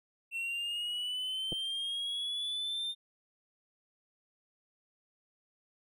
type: linear sweep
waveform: triangle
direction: up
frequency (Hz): 2696 to 3623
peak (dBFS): -32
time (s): 0.31-2.95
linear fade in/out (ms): 50
type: clicks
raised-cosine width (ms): 2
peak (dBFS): -27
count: 2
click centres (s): 1.522 / 1.528
effects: none